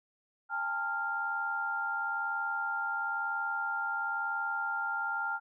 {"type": "tone cluster", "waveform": "sine", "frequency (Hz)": [806, 887, 1396], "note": ["G5", "A5", "F6"], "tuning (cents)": [48, 14, -1], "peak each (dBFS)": [-39, -38, -32], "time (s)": [0.49, 5.4], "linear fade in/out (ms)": 50, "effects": []}